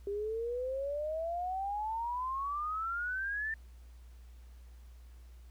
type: exponential sweep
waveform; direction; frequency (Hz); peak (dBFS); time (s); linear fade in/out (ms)
sine; up; 396.8 to 1800; -33; 0.07-3.54; 2
effects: added 60 Hz sine -50 dBFS peak until 5.5 s + pink hiss -68 dBFS RMS until 5.5 s